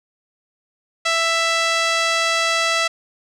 5% pulse tone with band-pass filter, 662 Hz, E5, 7 cents sharp, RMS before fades -19 dBFS, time 1.05-2.88 s, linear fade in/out 10 ms, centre 1400 Hz, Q 0.57, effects none

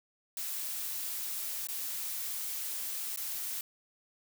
blue noise with dropouts, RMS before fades -37 dBFS, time 0.37-3.61 s, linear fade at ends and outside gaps 1 ms, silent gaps 1.671-1.686 / 3.161-3.173 s, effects none

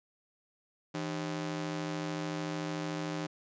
sawtooth ring-modulated tone, 233.1 Hz, A#3, in tune, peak -27 dBFS, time 0.94-3.27 s, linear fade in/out 10 ms, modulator 69.8 Hz, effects resampled to 16000 Hz

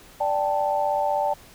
sine chord, D suspended fourth, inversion none, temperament equal, 587.3 / 784 / 880 Hz, D5 / G5 / A5, 0 / 0 / 0 cents, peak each -25 dBFS, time 0.2-1.34 s, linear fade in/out 10 ms, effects pink hiss -49 dBFS RMS until 1.54 s

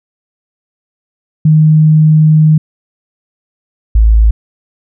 sine tone pair in turn, 155.3 / 54.61 Hz, D#3 / A1, -3 / -12 cents, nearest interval octave + tritone, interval 1809 cents, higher first, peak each -3 dBFS, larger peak neither, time 1.45-2.58 / 3.95-4.31 s, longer first, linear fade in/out 5 ms, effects none

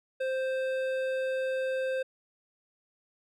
triangle tone with hard clipping, 523.3 Hz, C5, in tune, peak -30 dBFS, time 0.2-2.03 s, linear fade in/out 10 ms, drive 15 dB, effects none

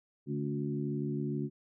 harmonic tone with a mistuned harmonic, 72.3 Hz, D2, 27 cents flat, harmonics 2 / 3 / 4 / 5, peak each -35 / -37 / -38 / -39 dBFS, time 0.26-1.5 s, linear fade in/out 50 ms, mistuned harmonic 4, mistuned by -32 cents, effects none

